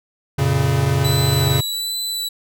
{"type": "chord", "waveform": "square", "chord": "F# major", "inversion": "none", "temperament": "equal with one note detuned", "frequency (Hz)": [90.13, 116.54, 138.59], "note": ["F#2", "A#2", "C#3"], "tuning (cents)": [-45, 0, 0], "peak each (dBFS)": [-23, -22, -18], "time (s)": [0.38, 1.61], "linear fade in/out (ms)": 10}
{"type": "tone with vibrato", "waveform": "sawtooth", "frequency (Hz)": 3961, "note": "B7", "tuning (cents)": 4, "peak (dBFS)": -19, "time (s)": [1.04, 2.29], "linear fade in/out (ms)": 10, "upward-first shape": "sine", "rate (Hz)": 1.3, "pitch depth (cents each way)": 18}
{"effects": []}